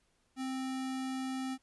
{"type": "tone with sample-and-hold", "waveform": "sine", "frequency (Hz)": 261.6, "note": "C4", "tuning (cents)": 0, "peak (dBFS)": -34, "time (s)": [0.36, 1.58], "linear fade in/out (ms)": 50, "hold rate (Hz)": 1050, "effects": ["pink hiss -74 dBFS RMS until 1.62 s", "resampled to 24000 Hz"]}